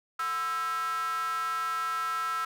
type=tone with high-pass filter; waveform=square; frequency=146.83 Hz; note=D3; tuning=in tune; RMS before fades=-31 dBFS; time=0.19-2.45 s; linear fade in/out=5 ms; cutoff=1300 Hz; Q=8.7; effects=none